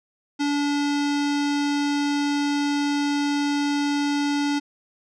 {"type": "tone with low-pass filter", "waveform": "square", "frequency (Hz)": 288.1, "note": "D4", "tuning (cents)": -33, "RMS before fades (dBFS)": -23, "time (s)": [0.39, 4.6], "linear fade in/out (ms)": 20, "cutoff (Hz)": 5500, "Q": 1.5, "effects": []}